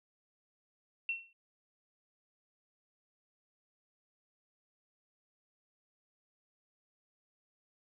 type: tone with exponential decay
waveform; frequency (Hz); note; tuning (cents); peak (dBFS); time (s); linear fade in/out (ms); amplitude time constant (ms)
sine; 2714; E7; +50; -29; 1.09-1.33; 2; 51
effects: none